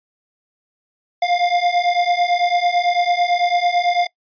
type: beating tone pair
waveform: square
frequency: 698.5 / 707.5 Hz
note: F5 / F5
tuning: 0 / +22 cents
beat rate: 9 Hz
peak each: -20 / -18 dBFS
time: 1.22-4.07 s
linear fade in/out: 5 ms
effects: noise-tail reverb RT60 0.1 s tail -23 dB re dry + resampled to 11025 Hz